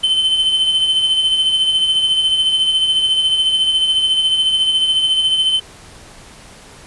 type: tone with tremolo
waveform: triangle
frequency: 3069 Hz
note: G7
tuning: 37 cents flat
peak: -9 dBFS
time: 0.03-5.6 s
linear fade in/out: 10 ms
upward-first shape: sine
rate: 14 Hz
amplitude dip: 45%
effects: pink hiss -40 dBFS RMS until 6.86 s + resampled to 24000 Hz